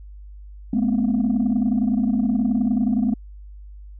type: tone cluster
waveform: sine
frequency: 211 / 242.3 / 261.4 Hz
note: G#3 / B3 / C4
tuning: +28 / -33 / -1 cents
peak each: -19 / -20 / -22 dBFS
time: 0.73-3.14 s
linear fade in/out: 5 ms
effects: tanh soft clip ceiling -13 dBFS + added 50 Hz sine -37 dBFS peak until 3.99 s